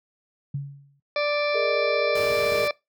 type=tone with exponential decay; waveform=sine; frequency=140.6 Hz; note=C#3; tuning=25 cents sharp; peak=-23 dBFS; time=0.54-1 s; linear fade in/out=5 ms; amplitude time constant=100 ms
type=harmonic tone; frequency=587.3 Hz; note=D5; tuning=in tune; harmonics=1 / 2 / 3 / 4 / 6 / 7 / 8 / 9; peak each=-23 / -31 / -37 / -29 / -39 / -38 / -41 / -40 dBFS; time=1.16-2.71 s; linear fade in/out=2 ms
type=chord; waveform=sine; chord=Ab suspended second; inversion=none; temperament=just; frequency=415.3 / 467.2 / 623 Hz; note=Ab4 / Bb4 / Eb5; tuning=0 / +4 / +2 cents; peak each=-30 / -27 / -31 dBFS; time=1.54-2.66 s; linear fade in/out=10 ms
type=noise; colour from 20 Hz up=pink; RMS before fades=-35 dBFS; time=2.15-2.68 s; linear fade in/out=5 ms
effects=noise-tail reverb RT60 0.2 s tail -22 dB re dry + high-pass 80 Hz 12 dB/octave